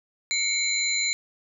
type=tone cluster; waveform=sine; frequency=2174 / 2278 / 4070 / 7040 Hz; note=C#7 / C#7 / C8 / A8; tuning=-34 / +47 / -49 / 0 cents; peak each=-29 / -31 / -26 / -28 dBFS; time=0.31-1.13 s; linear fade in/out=0 ms; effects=none